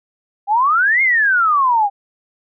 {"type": "exponential two-way sweep", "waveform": "sine", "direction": "up then down", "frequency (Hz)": [784, 2167, 784], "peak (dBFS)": -11, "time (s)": [0.47, 1.9], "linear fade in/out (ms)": 50, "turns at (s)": 1.02, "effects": []}